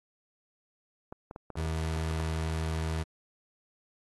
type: clicks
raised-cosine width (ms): 1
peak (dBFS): -27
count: 10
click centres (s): 1.125 / 1.311 / 1.361 / 1.503 / 1.556 / 1.603 / 1.656 / 1.966 / 2.111 / 2.201
type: tone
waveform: 30% pulse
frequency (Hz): 80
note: D#2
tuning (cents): +49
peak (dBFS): -27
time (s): 1.56-3.04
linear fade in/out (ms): 20
effects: AAC 32 kbps